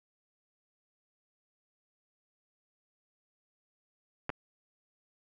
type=clicks; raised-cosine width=0.5 ms; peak=-17 / -22 dBFS; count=2; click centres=4.294 / 4.301 s; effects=none